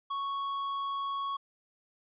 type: tone with tanh clipping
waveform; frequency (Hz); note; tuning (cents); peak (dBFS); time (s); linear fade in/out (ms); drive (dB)
sine; 1108.7; C#6; 0; -33; 0.1-1.37; 10; 9
effects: resampled to 8000 Hz